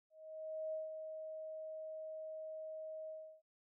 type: tone with ADSR envelope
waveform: sine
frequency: 630 Hz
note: D#5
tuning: 21 cents sharp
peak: -38 dBFS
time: 0.1-3.42 s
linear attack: 630 ms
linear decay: 160 ms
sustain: -6 dB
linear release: 330 ms
effects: none